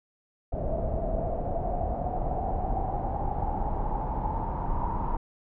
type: noise with low-pass filter sweep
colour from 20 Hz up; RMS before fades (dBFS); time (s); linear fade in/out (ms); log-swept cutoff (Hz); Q
brown; -29; 0.52-5.17; 5; 630 to 950; 9.5
effects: none